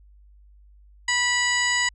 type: harmonic tone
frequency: 979 Hz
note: B5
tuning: 15 cents flat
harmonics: 1 / 2 / 3 / 4 / 5 / 7 / 8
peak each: -30 / -22 / -29 / -34 / -31 / -29 / -32 dBFS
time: 1.08-1.89 s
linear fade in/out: 5 ms
effects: added 50 Hz sine -49 dBFS peak until 1.94 s